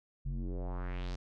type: tone with low-pass filter sweep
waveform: square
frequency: 44.84 Hz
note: F1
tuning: 46 cents sharp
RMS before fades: -37 dBFS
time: 0.25-1.16 s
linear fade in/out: 10 ms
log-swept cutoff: 130 to 5800 Hz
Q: 2.4
effects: none